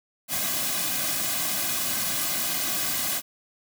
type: noise with comb filter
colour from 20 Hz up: white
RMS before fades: -27 dBFS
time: 0.28-3.22 s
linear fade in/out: 50 ms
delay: 2.2 ms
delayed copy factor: -0.95
effects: none